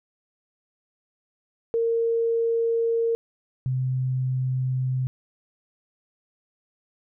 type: tone pair in turn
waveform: sine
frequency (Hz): 460.2 / 129.14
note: A#4 / C3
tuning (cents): -22 / -22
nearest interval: octave + minor seventh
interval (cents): 2200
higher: first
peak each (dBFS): -20 / -22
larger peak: first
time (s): 1.74-3.15 / 3.66-5.07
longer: neither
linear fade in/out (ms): 0
effects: none